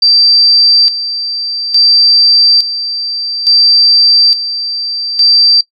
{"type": "tone with tremolo", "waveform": "sine", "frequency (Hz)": 4684, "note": "D8", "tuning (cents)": -5, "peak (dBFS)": -4, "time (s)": [0.02, 5.61], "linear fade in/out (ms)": 5, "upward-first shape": "square", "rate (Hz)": 0.58, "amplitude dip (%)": 70, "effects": ["noise-tail reverb RT60 0.1 s tail -20 dB re dry"]}